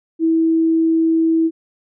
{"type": "tone", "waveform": "sine", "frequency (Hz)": 325.5, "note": "E4", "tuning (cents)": -22, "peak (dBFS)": -12, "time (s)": [0.19, 1.51], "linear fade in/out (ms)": 50, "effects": []}